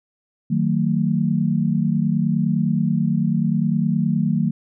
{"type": "chord", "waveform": "sine", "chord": "D# diminished", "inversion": "none", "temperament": "equal with one note detuned", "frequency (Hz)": [155.56, 185, 225.7], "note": ["D#3", "F#3", "A3"], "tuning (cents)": [0, 0, 44], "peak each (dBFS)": -21, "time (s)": [0.5, 4.51], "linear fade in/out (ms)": 10, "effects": []}